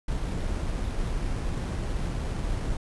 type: noise with sample-and-hold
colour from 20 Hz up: brown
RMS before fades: -29 dBFS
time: 0.08-2.77 s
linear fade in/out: 5 ms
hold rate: 7350 Hz
effects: resampled to 24000 Hz

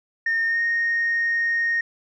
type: tone with pitch glide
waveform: sine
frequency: 1827 to 1855.7 Hz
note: A#6 to A#6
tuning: -35 to -8 cents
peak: -18 dBFS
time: 0.26-1.81 s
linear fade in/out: 5 ms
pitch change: +27 cents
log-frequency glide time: 0.47-0.6 s
effects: tanh soft clip ceiling -16 dBFS

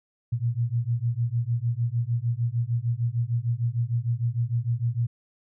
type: beating tone pair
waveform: sine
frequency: 115.1 / 121.7 Hz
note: A#2 / B2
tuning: -22 / -25 cents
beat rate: 6.6 Hz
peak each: -26 dBFS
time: 0.32-5.07 s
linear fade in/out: 10 ms
effects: none

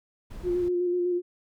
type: noise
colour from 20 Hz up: brown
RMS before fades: -40 dBFS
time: 0.3-0.69 s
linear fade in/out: 10 ms
type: tone with vibrato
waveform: sine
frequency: 354.9 Hz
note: F4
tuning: 28 cents sharp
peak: -23 dBFS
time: 0.43-1.22 s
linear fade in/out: 50 ms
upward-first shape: square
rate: 8 Hz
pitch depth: 18 cents each way
effects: none

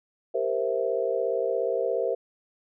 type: chord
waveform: sine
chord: C dominant seventh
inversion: second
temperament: equal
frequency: 392 / 466.2 / 523.3 / 659.3 Hz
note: G4 / Bb4 / C5 / E5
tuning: 0 / 0 / 0 / 0 cents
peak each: -31 / -28 / -28 / -31 dBFS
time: 0.34-2.15 s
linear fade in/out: 10 ms
effects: none

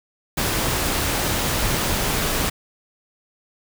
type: noise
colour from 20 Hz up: pink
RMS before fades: -22 dBFS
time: 0.37-2.5 s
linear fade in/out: 10 ms
effects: none

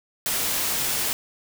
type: noise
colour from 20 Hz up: white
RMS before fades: -25 dBFS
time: 0.26-1.13 s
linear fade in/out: 0 ms
effects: none

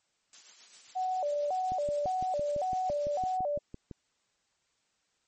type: noise with tremolo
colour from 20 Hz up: blue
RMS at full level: -46 dBFS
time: 0.33-3.37 s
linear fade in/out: 2 ms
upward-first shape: triangle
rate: 7.5 Hz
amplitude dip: 55%
type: tone with vibrato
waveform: sine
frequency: 659.3 Hz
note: E5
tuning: in tune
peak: -28 dBFS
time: 0.95-3.59 s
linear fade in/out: 20 ms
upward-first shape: square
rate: 1.8 Hz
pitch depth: 210 cents each way
type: click train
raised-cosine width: 3 ms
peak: -29 dBFS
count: 14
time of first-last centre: 1.72-3.912 s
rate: 5.93 Hz
effects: white hiss -75 dBFS RMS until 5.27 s + MP3 32 kbps

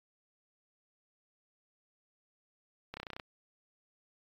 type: clicks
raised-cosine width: 0.3 ms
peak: -25 dBFS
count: 9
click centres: 2.94 / 2.97 / 3 / 3.031 / 3.068 / 3.103 / 3.133 / 3.165 / 3.198 s
effects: AAC 32 kbps

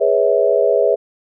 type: chord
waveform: sine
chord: C# minor seventh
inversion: second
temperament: equal with one note detuned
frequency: 415.3 / 493.9 / 554.4 / 649.1 Hz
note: G#4 / B4 / C#5 / E5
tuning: 0 / 0 / 0 / -27 cents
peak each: -17 dBFS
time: 0-0.96 s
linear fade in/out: 20 ms
effects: none

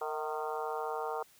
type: harmonic tone with a mistuned harmonic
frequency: 153.3 Hz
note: D#3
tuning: 25 cents flat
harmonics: 3 / 4 / 5 / 6 / 7 / 8 / 9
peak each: -38 / -43 / -39 / -41 / -44 / -43 / -47 dBFS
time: 0.01-1.23 s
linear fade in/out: 5 ms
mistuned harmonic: 4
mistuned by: +68 cents
effects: white hiss -62 dBFS RMS until 1.39 s

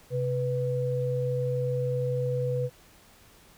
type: tone pair together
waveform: sine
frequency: 131.11 / 493.9 Hz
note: C3 / B4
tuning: +4 / 0 cents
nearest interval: octave + major seventh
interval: 2296 cents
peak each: -28 dBFS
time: 0.1-2.7 s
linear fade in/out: 50 ms
effects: pink hiss -56 dBFS RMS until 3.57 s

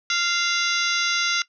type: harmonic tone with a mistuned harmonic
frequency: 695 Hz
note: F5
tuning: 9 cents flat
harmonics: 2 / 3 / 4 / 5 / 6 / 7 / 8 / 9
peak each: -25 / -27 / -28 / -29 / -30 / -30 / -31 / -32 dBFS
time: 0.1-1.42 s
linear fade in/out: 2 ms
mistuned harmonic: 6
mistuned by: -98 cents
effects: noise-tail reverb RT60 0.1 s tail -19 dB re dry

